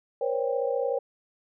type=tone cluster; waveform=sine; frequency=479.9 / 536 / 570 / 791 Hz; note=B4 / C5 / C#5 / G5; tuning=-50 / +42 / +48 / +15 cents; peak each=-28 / -28 / -34 / -35 dBFS; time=0.21-0.99 s; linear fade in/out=5 ms; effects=none